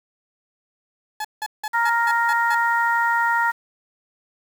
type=tone bursts; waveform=30% pulse; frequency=856 Hz; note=A5; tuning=48 cents flat; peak=-22 dBFS; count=7; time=1.2-2.549 s; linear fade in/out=5 ms; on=47 ms; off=170 ms
type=harmonic tone; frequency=466.2 Hz; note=A#4; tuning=in tune; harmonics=2 / 3 / 4; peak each=-20 / -22 / -23 dBFS; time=1.73-3.52 s; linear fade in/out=20 ms
effects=7-bit